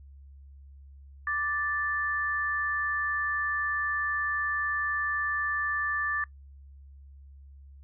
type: tone pair together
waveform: sine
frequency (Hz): 1176.1 / 1760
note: D6 / A6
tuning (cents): +2 / 0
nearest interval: perfect fifth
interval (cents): 698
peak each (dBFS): -32 / -28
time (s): 1.27-6.24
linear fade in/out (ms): 2
effects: noise-tail reverb RT60 0.1 s tail -21 dB re dry + added 69 Hz sine -47 dBFS peak until 7.83 s